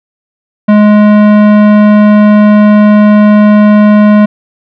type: tone with tanh clipping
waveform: sine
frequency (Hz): 209.5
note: G#3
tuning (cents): +15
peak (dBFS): -3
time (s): 0.68-4.26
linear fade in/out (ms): 10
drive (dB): 17
effects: none